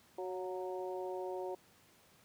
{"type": "harmonic tone with a mistuned harmonic", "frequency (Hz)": 185, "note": "F#3", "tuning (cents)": 0, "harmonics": [2, 3, 4, 5], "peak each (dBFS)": [-40, -44, -46, -48], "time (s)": [0.18, 1.55], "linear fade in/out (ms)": 5, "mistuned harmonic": 4, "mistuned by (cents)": -31, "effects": ["pink hiss -65 dBFS RMS until 2.24 s", "high-pass 100 Hz 12 dB/octave"]}